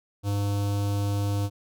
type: tone with notch filter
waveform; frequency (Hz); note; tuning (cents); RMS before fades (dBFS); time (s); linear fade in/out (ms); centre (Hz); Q
square; 101.1; G#2; -46; -26; 0.23-1.5; 50; 1900; 0.99
effects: none